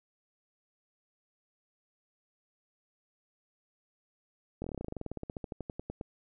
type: slowing click train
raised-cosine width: 2 ms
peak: -24 dBFS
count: 26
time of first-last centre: 4.62-6.011 s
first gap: 22 ms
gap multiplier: 1.07
effects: none